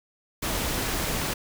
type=noise; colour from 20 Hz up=pink; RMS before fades=-28 dBFS; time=0.42-1.34 s; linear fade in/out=10 ms; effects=none